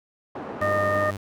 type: band-pass noise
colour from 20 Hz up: pink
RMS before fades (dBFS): -35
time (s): 0.35-1.1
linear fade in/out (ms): 5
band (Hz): 240 to 960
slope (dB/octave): 12
type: tone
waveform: sawtooth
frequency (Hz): 99.5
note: G2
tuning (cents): +26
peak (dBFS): -26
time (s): 0.61-1.17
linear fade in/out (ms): 5
type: harmonic tone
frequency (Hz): 610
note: D#5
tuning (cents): -34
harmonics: 1 / 2 / 3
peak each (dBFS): -23 / -26 / -28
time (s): 0.61-1.11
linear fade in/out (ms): 10
effects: none